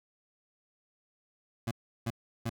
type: tone bursts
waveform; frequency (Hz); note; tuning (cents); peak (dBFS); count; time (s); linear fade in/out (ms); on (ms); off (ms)
25% pulse; 115.4; A#2; -17; -27; 3; 1.67-2.496; 5; 42; 350
effects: none